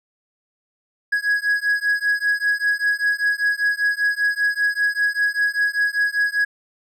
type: beating tone pair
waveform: triangle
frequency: 1661.2 / 1666.3 Hz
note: G#6 / G#6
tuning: 0 / +5 cents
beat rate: 5.1 Hz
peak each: -19 / -19 dBFS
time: 1.12-6.45 s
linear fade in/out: 10 ms
effects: none